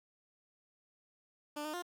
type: tone with pitch steps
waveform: 15% pulse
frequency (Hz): 296.3 / 305.8 / 353.2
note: D4 / D#4 / F4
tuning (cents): +15 / -30 / +20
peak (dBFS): -32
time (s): 1.56-1.824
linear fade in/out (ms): 10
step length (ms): 88
effects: none